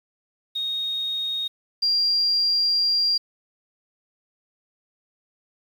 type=tone pair in turn; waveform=sine; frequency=3729 / 4769 Hz; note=A#7 / D8; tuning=0 / +26 cents; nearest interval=major third; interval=426 cents; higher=second; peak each=-24 / -18 dBFS; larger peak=second; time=0.55-1.48 / 1.82-3.18 s; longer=second; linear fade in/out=10 ms; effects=8-bit